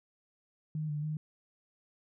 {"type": "tone with pitch steps", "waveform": "sine", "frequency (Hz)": [154.4, 148.7, 153.7], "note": ["D#3", "D3", "D#3"], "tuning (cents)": [-13, 22, -21], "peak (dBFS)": -32, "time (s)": [0.75, 1.17], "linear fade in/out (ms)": 2, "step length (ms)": 140, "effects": []}